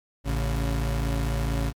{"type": "tone pair together", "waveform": "35% pulse", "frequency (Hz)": [55.56, 140], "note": ["A1", "C#3"], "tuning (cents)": [18, 18], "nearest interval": "octave + major third", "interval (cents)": 1600, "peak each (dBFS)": [-23, -28], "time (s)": [0.24, 1.73], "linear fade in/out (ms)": 50, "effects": ["MP3 96 kbps"]}